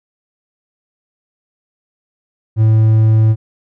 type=tone; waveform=triangle; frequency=110 Hz; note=A2; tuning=in tune; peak=-5 dBFS; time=2.56-3.36 s; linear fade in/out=50 ms; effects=none